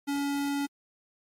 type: tone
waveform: square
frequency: 282.9 Hz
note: C#4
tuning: 35 cents sharp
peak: -28 dBFS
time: 0.07-0.67 s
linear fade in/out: 20 ms
effects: MP3 64 kbps

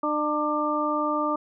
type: harmonic tone with a mistuned harmonic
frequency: 300 Hz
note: D4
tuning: 37 cents sharp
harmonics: 1 / 2 / 3 / 4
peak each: -28 / -29 / -31 / -26 dBFS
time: 0.03-1.36 s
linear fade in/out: 5 ms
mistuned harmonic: 4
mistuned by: -18 cents
effects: none

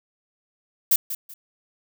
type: noise with echo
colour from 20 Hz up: violet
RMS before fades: -17 dBFS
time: 0.91-0.96 s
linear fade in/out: 5 ms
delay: 190 ms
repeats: 2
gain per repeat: -12 dB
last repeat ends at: 1.34 s
effects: none

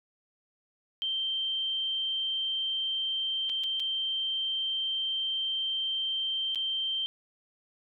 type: tone with dropouts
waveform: sine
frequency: 3136 Hz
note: G7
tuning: in tune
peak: -28 dBFS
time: 1.02-7.06 s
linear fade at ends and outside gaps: 0 ms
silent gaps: 3.494-3.498 / 3.636-3.64 / 3.797-3.801 / 6.548-6.557 s
effects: none

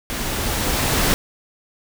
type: noise with level ramp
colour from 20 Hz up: pink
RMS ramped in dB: -26 to -17 dBFS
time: 0.1-1.14 s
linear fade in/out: 0 ms
effects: none

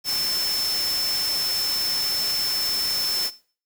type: tone in noise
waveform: sine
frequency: 5300 Hz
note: E8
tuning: 9 cents sharp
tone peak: -23 dBFS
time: 0.04-3.31 s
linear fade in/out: 50 ms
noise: white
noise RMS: -30 dBFS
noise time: 0.04-3.31 s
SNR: +4 dB
effects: noise-tail reverb RT60 0.4 s tail -17 dB re dry

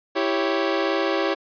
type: chord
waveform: sawtooth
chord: C# diminished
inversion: first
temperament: equal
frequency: 329.6 / 392 / 554.4 Hz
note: E4 / G4 / C#5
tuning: 0 / 0 / 0 cents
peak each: -21 dBFS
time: 0.15-1.35 s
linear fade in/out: 20 ms
effects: resampled to 11025 Hz

